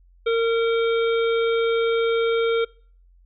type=harmonic tone; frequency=458.8 Hz; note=A#4; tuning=28 cents flat; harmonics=1 / 3 / 5 / 7 / 8; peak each=-18 / -28 / -32 / -35 / -36 dBFS; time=0.26-2.65 s; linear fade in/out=10 ms; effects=noise-tail reverb RT60 0.5 s tail -25 dB re dry + added 44 Hz sine -51 dBFS peak until 3.25 s